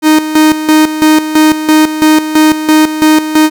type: tone with tremolo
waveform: 45% pulse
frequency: 310 Hz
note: D#4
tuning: 6 cents flat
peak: -3 dBFS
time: 0.02-3.5 s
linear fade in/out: 50 ms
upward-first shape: square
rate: 3 Hz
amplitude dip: 70%
effects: none